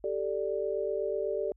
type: chord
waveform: sine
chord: G suspended second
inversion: none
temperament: equal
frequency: 392 / 440 / 587.3 Hz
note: G4 / A4 / D5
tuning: 0 / 0 / 0 cents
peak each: -33 dBFS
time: 0.04-1.52 s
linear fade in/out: 2 ms
effects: added 50 Hz sine -58 dBFS peak until 1.56 s